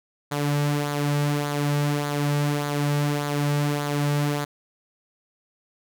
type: tone with flanger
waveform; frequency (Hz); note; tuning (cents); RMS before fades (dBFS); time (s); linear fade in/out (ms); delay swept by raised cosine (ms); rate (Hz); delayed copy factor
sawtooth; 145.6; D3; -15; -24; 0.31-4.45; 10; 0.36 to 2.96; 1.7; -0.5
effects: none